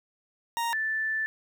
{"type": "tone pair in turn", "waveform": ["40% pulse", "sine"], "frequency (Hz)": [932.3, 1759.9], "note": ["A#5", "A6"], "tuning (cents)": [0, 0], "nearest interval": "major seventh", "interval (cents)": 1100, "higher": "second", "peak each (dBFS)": -26, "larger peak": "neither", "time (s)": [[0.57, 0.73], [0.73, 1.26]], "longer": "second", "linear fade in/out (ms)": 0, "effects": ["11-bit"]}